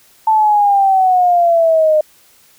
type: exponential sweep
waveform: sine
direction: down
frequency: 885 to 609 Hz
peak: -8 dBFS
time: 0.27-2.01 s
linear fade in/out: 5 ms
effects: white hiss -49 dBFS RMS until 2.58 s